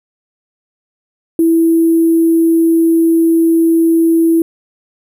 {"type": "tone with sample-and-hold", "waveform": "sine", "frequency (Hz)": 329.6, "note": "E4", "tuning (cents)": 0, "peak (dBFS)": -7, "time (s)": [1.39, 4.42], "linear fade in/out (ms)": 2, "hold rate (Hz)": 11025, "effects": []}